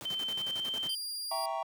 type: noise with tremolo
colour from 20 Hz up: pink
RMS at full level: -43 dBFS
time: 0.01-0.9 s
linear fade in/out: 0 ms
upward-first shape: square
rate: 11 Hz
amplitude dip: 75%
type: tone with pitch glide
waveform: sine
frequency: 3093 to 3118 Hz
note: G7 to G7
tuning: -24 to -10 cents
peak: -32 dBFS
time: 0.05-0.95 s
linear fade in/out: 5 ms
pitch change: +14 cents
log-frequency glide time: 0.28-0.58 s
type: tone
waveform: sawtooth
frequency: 4805 Hz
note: D8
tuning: 39 cents sharp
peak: -33 dBFS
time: 0.89-1.46 s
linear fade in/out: 5 ms
type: chord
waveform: triangle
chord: E diminished seventh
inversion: none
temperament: equal with one note detuned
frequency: 659.3 / 784 / 932.3 / 1113.2 Hz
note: E5 / G5 / Bb5 / Db6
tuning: 0 / 0 / 0 / +7 cents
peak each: -35 / -35 / -36 / -38 dBFS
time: 1.31-1.63 s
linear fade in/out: 5 ms
effects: high-pass 150 Hz 12 dB/octave